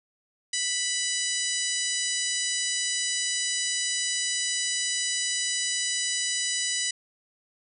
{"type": "harmonic tone with a mistuned harmonic", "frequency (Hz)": 987.8, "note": "B5", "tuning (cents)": 0, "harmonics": [2, 3, 4, 5, 6, 7, 8, 9], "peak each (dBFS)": [-34, -34, -34, -34, -34, -34, -34, -34], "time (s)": [0.53, 6.91], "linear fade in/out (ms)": 5, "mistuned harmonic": 8, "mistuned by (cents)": -18, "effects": []}